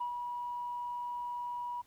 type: tone with ADSR envelope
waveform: sine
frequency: 969 Hz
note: B5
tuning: 33 cents flat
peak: -31 dBFS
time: 0-1.82 s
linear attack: 11 ms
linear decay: 99 ms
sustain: -4 dB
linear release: 14 ms
effects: tanh soft clip ceiling -29 dBFS + pink hiss -67 dBFS RMS until 1.86 s